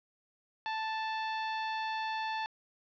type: tone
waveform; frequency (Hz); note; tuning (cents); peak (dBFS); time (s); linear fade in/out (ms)
sawtooth; 880; A5; 0; -29; 0.66-2.46; 0
effects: resampled to 11025 Hz + 10-bit